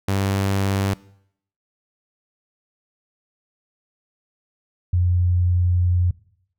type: tone pair in turn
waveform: sawtooth / sine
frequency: 98 / 88.89 Hz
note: G2 / F2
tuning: 0 / +31 cents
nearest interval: major second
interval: 169 cents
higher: first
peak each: -15 dBFS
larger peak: neither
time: 0.08-0.94 / 4.93-6.11 s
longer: second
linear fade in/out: 5 ms
effects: noise-tail reverb RT60 0.7 s tail -21 dB re dry